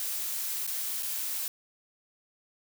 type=noise with dropouts; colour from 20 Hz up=blue; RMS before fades=-33 dBFS; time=0-1.48 s; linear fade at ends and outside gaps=1 ms; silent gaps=0.667-0.675 / 1.025-1.03 s; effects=none